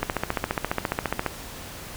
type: click train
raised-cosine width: 0.5 ms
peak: -8 dBFS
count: 19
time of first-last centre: 0.03-1.263 s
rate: 14.6 Hz
effects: pink hiss -39 dBFS RMS until 1.96 s